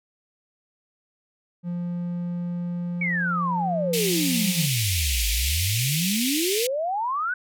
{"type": "tone", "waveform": "triangle", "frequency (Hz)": 174.61, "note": "F3", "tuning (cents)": 0, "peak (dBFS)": -24, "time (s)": [1.63, 4.69], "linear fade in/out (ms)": 50}
{"type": "exponential two-way sweep", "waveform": "sine", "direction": "down then up", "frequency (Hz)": [2299, 50.7, 1531], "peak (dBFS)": -23, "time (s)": [3.01, 7.34], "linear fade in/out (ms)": 5, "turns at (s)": 5.28}
{"type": "band-pass noise", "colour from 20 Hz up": "pink", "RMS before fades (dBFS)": -27, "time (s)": [3.93, 6.67], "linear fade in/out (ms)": 5, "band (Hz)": [2200, 16000], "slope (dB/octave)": 48}
{"effects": []}